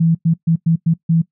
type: tone bursts at uneven times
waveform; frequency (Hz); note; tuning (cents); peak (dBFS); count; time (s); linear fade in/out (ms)
sine; 164.81; E3; 0; -10; 6; 0-0.15 / 0.25-0.34 / 0.47-0.56 / 0.66-0.76 / 0.86-0.94 / 1.09-1.22; 10
effects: noise-tail reverb RT60 0.1 s tail -20 dB re dry